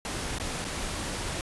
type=noise with dropouts; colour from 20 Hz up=pink; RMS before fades=-33 dBFS; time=0.05-1.41 s; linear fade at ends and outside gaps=1 ms; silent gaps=0.385-0.399 / 0.644-0.649 s; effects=resampled to 24000 Hz